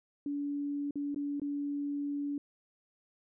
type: tone with dropouts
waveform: sine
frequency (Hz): 286.6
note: D4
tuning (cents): -42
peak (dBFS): -32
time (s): 0.26-2.38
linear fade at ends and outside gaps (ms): 2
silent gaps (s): 0.909-0.956 / 1.146-1.16 / 1.398-1.417
effects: none